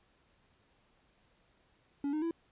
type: tone with pitch steps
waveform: triangle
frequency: 283.1 / 306.9 / 332.8 Hz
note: C#4 / D#4 / E4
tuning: +37 / -24 / +17 cents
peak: -29 dBFS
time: 2.04-2.31 s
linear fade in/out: 2 ms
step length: 90 ms
effects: pink hiss -70 dBFS RMS until 2.51 s + resampled to 8000 Hz